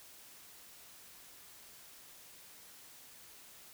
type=silence; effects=white hiss -56 dBFS RMS until 3.73 s